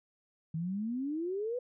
sine exponential sweep, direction up, 155.9 to 508 Hz, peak -32 dBFS, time 0.54-1.59 s, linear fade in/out 5 ms, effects none

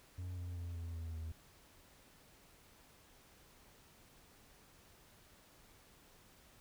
triangle tone with pitch steps, 90.3 / 88.24 / 86.22 / 84.25 / 82.33 / 80.45 Hz, F#2 / F2 / F2 / E2 / E2 / E2, -42 / +18 / -22 / +38 / -2 / -42 cents, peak -39 dBFS, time 0.18-1.32 s, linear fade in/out 5 ms, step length 190 ms, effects pink hiss -64 dBFS RMS until 6.6 s

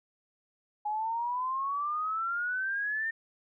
sine exponential sweep, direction up, 831 to 1822 Hz, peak -29 dBFS, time 0.85-3.11 s, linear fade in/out 10 ms, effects none

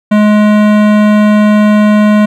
sine tone with hard clipping, 210.5 Hz, G#3, 24 cents sharp, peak -6 dBFS, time 0.11-2.26 s, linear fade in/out 10 ms, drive 18 dB, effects none

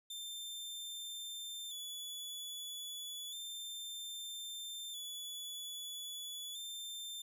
sawtooth tone with vibrato, 3500 Hz, A7, 10 cents flat, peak -40 dBFS, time 0.1-7.22 s, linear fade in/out 5 ms, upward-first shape square, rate 0.31 Hz, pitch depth 39 cents each way, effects none

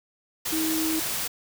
sine tone in noise, 318.6 Hz, D#4, 41 cents sharp, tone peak -25 dBFS, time 0.52-1 s, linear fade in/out 10 ms, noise white, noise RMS -29 dBFS, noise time 0.45-1.28 s, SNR +1 dB, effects none

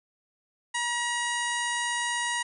harmonic tone, 956 Hz, A#5, 43 cents sharp, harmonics 1 / 2 / 3 / 4 / 5 / 6 / 7 / 8 / 9 / 10, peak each -32 / -30 / -36 / -39 / -46 / -44 / -38 / -45 / -40 / -41 dBFS, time 0.74-2.43 s, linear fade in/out 10 ms, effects none

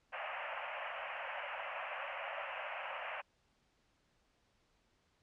pink band-pass noise, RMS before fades -43 dBFS, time 0.12-3.22 s, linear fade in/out 20 ms, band 540 to 2900 Hz, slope 96 dB/octave, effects pink hiss -75 dBFS RMS until 5.22 s + low-pass 6000 Hz 12 dB/octave

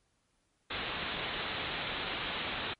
white low-pass noise, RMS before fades -37 dBFS, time 0.7-2.74 s, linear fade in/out 10 ms, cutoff 3900 Hz, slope 96 dB/octave, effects pink hiss -75 dBFS RMS until 2.79 s + MP3 48 kbps

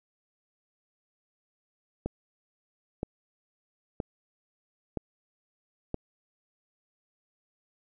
click train, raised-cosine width 2 ms, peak -17 dBFS, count 5, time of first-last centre 2.06-5.943 s, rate 1.03 Hz, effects none

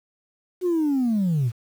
sine linear sweep, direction down, 371 to 107.2 Hz, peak -17 dBFS, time 0.61-1.52 s, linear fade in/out 50 ms, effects tanh soft clip ceiling -17 dBFS + 8-bit

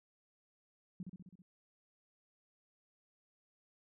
sine tone with echo, 182.1 Hz, F#3, 27 cents flat, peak -40 dBFS, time 1-1.03 s, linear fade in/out 2 ms, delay 65 ms, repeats 6, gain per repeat -3 dB, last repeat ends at 1.42 s, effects none

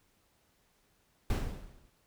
brown noise with exponential decay, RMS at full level -26 dBFS, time 1.3-1.9 s, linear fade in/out 1 ms, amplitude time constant 130 ms, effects pink hiss -71 dBFS RMS until 2.06 s

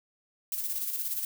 violet noise with tremolo, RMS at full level -31 dBFS, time 0.52-1.25 s, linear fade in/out 2 ms, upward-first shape square, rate 17 Hz, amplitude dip 45%, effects none

